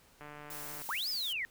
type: click train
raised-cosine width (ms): 0.5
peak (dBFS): -33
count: 91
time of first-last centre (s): 0.21-0.818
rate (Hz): 148
type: noise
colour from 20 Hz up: blue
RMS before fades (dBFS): -44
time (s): 0.5-1.33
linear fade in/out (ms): 5
type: linear two-way sweep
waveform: sine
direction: up then down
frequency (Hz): 797 to 5240 to 1780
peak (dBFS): -33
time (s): 0.89-1.45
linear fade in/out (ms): 0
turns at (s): 1.09
effects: pink hiss -63 dBFS RMS until 1.5 s